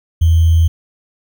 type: tone with sample-and-hold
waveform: sine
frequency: 82.41 Hz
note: E2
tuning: in tune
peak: -7 dBFS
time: 0.21-0.68 s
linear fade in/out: 10 ms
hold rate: 3150 Hz
effects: none